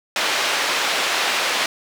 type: band-pass noise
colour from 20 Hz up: white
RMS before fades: -21 dBFS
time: 0.16-1.66 s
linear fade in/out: 2 ms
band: 420 to 3600 Hz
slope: 12 dB/octave
effects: none

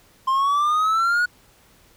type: exponential sweep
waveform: triangle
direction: up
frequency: 1046.5 to 1467 Hz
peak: -15 dBFS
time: 0.27-1.26 s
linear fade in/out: 10 ms
effects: pink hiss -55 dBFS RMS until 1.96 s

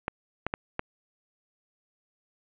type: clicks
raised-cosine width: 0.5 ms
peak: -13 dBFS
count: 4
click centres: 0.081 / 0.466 / 0.539 / 0.794 s
effects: resampled to 8000 Hz + 9-bit

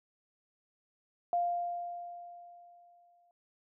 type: tone with exponential decay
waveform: sine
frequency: 698.5 Hz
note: F5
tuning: in tune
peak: -26 dBFS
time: 1.33-3.31 s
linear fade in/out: 1 ms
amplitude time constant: 430 ms
effects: none

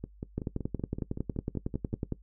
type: two click trains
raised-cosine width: 3 ms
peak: -23 / -18 dBFS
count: 11 / 20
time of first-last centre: 0.04-1.93 / 0.38-2.123 s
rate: 5.29 / 10.9 Hz
effects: noise-tail reverb RT60 0.1 s tail -18 dB re dry + added 50 Hz sine -52 dBFS peak until 2.22 s

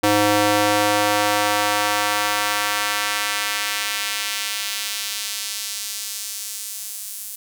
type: tone with high-pass filter sweep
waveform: square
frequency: 103.83 Hz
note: G#2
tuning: in tune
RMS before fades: -22 dBFS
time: 0.03-7.36 s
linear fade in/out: 10 ms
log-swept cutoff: 360 to 9900 Hz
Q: 0.86
effects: none

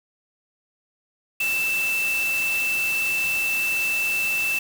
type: tone in noise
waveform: sine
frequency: 2652 Hz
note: E7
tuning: 10 cents sharp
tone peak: -21 dBFS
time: 1.4-4.59 s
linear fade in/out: 5 ms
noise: white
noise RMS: -32 dBFS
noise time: 1.4-4.59 s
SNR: +8 dB
effects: none

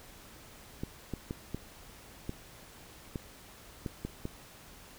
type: clicks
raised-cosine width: 3 ms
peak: -22 dBFS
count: 9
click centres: 0.835 / 1.137 / 1.309 / 1.546 / 2.294 / 3.158 / 3.862 / 4.05 / 4.254 s
effects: pink hiss -53 dBFS RMS until 4.98 s

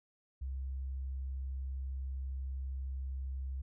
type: tone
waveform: sine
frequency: 66.3 Hz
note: C2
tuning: 23 cents sharp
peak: -36 dBFS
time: 0.41-3.62 s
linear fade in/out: 10 ms
effects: none

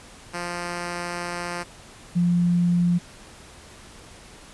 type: tone pair in turn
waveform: 5% pulse / sine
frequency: 174.61 / 174.61 Hz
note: F3 / F3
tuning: 0 / 0 cents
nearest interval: unison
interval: 0 cents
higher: neither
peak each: -17 dBFS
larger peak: neither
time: 0.33-1.64 / 2.15-2.99 s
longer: first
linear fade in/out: 20 ms
effects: pink hiss -46 dBFS RMS until 4.53 s + resampled to 24000 Hz

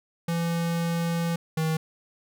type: tone pair in turn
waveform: square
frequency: 168.5 / 159.24 Hz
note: E3 / D#3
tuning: +38 / +40 cents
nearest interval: minor second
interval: 98 cents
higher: first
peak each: -25 / -24 dBFS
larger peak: second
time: 0.28-1.36 / 1.57-1.77 s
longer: first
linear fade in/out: 5 ms
effects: none

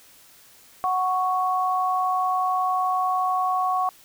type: tone pair together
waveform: sine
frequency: 740 / 1108.7 Hz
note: F#5 / C#6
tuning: 0 / 0 cents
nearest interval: perfect fifth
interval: 700 cents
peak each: -23 dBFS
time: 0.84-3.89 s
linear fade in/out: 0 ms
effects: white hiss -52 dBFS RMS until 4.04 s

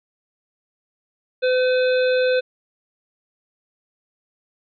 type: harmonic tone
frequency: 508 Hz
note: B4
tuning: 49 cents sharp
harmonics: 1 / 3 / 5 / 7 / 8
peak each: -16 / -26 / -30 / -33 / -34 dBFS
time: 1.42-2.41 s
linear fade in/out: 20 ms
effects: none

